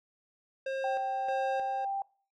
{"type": "tone with tremolo", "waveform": "square", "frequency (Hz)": 535, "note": "C5", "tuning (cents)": 38, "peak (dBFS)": -32, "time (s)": [0.66, 1.85], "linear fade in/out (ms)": 5, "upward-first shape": "square", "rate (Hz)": 1.6, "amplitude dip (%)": 60}
{"type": "tone with pitch glide", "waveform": "sine", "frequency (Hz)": [779, 788.1], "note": ["G5", "G5"], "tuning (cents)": [-11, 9], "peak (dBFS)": -30, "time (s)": [0.84, 2.02], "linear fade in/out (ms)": 2, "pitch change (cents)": 20, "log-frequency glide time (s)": [1, 1.83]}
{"effects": ["noise-tail reverb RT60 0.4 s tail -22 dB re dry", "low-pass 3000 Hz 12 dB/octave"]}